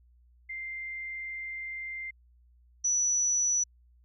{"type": "tone pair in turn", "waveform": "sine", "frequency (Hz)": [2093, 5920], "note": ["C7", "F#8"], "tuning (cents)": [0, 0], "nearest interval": "octave + tritone", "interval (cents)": 1800, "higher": "second", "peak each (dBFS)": [-35, -24], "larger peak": "second", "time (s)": [[0.49, 2.11], [2.84, 3.64]], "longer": "first", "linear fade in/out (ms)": 10, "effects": ["added 60 Hz sine -58 dBFS peak until 4.04 s"]}